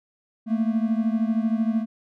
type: beating tone pair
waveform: triangle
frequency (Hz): 220 / 233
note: A3 / A#3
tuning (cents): 0 / -1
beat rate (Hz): 13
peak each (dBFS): -20 / -23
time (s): 0.46-1.86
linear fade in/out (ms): 50
effects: none